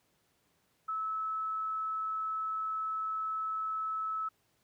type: tone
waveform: sine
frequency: 1301 Hz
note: E6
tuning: 23 cents flat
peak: -32 dBFS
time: 0.88-4.29 s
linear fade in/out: 10 ms
effects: pink hiss -73 dBFS RMS until 4.63 s + high-pass 80 Hz 12 dB/octave